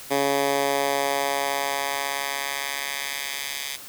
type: tone with high-pass filter sweep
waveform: 10% pulse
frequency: 139.7 Hz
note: C#3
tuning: 14 cents sharp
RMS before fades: -26 dBFS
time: 0.1-3.77 s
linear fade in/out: 20 ms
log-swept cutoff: 330 to 2900 Hz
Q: 0.94
effects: white hiss -41 dBFS RMS until 3.88 s